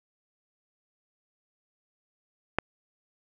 click, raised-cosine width 0.5 ms, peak -8 dBFS, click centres 2.586 s, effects none

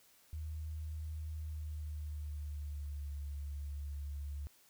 sine tone with pitch glide, 77.78 to 71.74 Hz, D#2 to D2, 0 to -40 cents, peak -39 dBFS, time 0.33-4.47 s, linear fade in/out 0 ms, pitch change -140 cents, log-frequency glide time 1.33-3.12 s, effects white hiss -66 dBFS RMS until 4.69 s

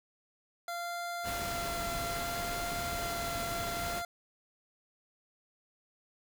25% pulse tone with vibrato, 690 Hz, F5, 21 cents flat, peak -32 dBFS, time 0.68-4.05 s, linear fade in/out 2 ms, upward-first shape sine, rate 0.64 Hz, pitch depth 11 cents each way
pink noise, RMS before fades -39 dBFS, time 1.23-4.03 s, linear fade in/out 50 ms
effects none

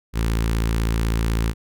sawtooth tone with notch filter, 56 Hz, A1, 31 cents sharp, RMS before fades -21 dBFS, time 0.13-1.54 s, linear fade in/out 50 ms, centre 660 Hz, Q 1.4, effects none

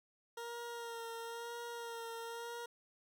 20% pulse tone with vibrato, 466.2 Hz, A#4, in tune, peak -38 dBFS, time 0.37-2.66 s, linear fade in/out 5 ms, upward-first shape sine, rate 1 Hz, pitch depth 25 cents each way, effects none

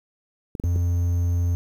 clicks, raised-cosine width 3 ms, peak -18 dBFS, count 4, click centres 0.552 / 0.599 / 0.639 / 0.76 s
triangle tone, 87 Hz, F2, 6 cents flat, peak -17 dBFS, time 0.64-1.55 s, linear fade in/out 0 ms
effects 8-bit

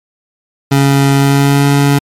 25% pulse tone with pitch glide, 138.59 to 141.34 Hz, C#3 to C#3, 0 to +34 cents, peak -3 dBFS, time 0.71-1.99 s, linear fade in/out 10 ms, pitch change +34 cents, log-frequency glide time 1.14-1.67 s, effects MP3 64 kbps

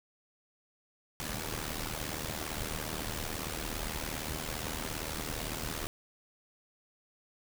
pink noise with amplitude modulation, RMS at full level -34 dBFS, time 1.2-5.87 s, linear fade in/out 0 ms, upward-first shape sine, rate 77.6 Hz, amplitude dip 75%, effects none

